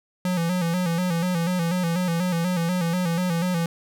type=tone with vibrato; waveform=square; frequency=174.61 Hz; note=F3; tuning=in tune; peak=-22 dBFS; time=0.25-3.66 s; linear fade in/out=2 ms; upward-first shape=square; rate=4.1 Hz; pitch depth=71 cents each way; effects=none